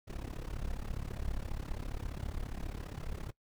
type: noise with amplitude modulation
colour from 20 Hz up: brown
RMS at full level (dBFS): -35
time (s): 0.07-3.32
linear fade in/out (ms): 20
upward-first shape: sine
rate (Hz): 34.8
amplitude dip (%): 90
effects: noise-tail reverb RT60 0.1 s tail -21 dB re dry